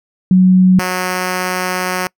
sine / 5% pulse tone pair in turn, 185 / 183.09 Hz, F#3 / F#3, 0 / -18 cents, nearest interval unison, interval 18 cents, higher first, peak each -5 dBFS, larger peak neither, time 0.31-0.79 / 0.79-2.07 s, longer second, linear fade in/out 2 ms, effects noise-tail reverb RT60 0.1 s tail -26 dB re dry

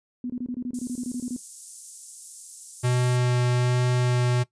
sine tone bursts, 246.9 Hz, B3, in tune, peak -27 dBFS, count 14, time 0.24-1.364 s, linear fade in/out 2 ms, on 58 ms, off 24 ms
white high-pass noise, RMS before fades -38 dBFS, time 0.74-3.17 s, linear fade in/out 5 ms, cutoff 6700 Hz, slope 24 dB/octave
square tone with vibrato, 123.9 Hz, B2, 6 cents sharp, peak -21 dBFS, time 2.83-4.44 s, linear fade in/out 20 ms, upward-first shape sine, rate 1.2 Hz, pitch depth 8 cents each way
effects noise-tail reverb RT60 0.1 s tail -18 dB re dry + resampled to 22050 Hz

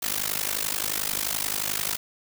white noise with amplitude modulation, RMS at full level -24 dBFS, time 0.02-1.97 s, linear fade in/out 10 ms, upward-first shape sine, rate 51.4 Hz, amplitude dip 95%, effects none

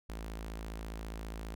sawtooth tone with notch filter, 54.8 Hz, A1, 6 cents flat, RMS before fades -42 dBFS, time 0.09-1.55 s, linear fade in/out 5 ms, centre 110 Hz, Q 1.8, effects none

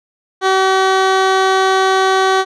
15% pulse tone, 380.6 Hz, F#4, 49 cents sharp, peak -4 dBFS, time 0.41-2.45 s, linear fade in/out 50 ms, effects low-pass 5000 Hz 12 dB/octave

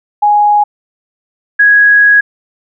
sine tone pair in turn, 830.6 / 1661.2 Hz, G#5 / G#6, 0 / 0 cents, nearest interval octave, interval 1200 cents, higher second, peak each -5 / -3 dBFS, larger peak second, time 0.22-0.64 / 1.59-2.21 s, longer second, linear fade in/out 10 ms, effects none

